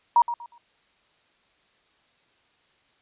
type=tone with echo; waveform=sine; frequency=948 Hz; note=A#5; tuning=29 cents sharp; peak=-13 dBFS; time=0.16-0.22 s; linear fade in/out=2 ms; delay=120 ms; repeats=3; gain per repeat=-12 dB; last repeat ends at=0.58 s; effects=white hiss -64 dBFS RMS until 3.01 s + resampled to 8000 Hz